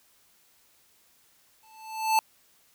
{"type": "tone with exponential growth", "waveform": "square", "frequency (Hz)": 880, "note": "A5", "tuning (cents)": 0, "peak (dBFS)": -18, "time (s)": [1.63, 2.19], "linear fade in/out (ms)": 1, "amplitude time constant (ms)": 120, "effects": ["white hiss -63 dBFS RMS until 2.74 s"]}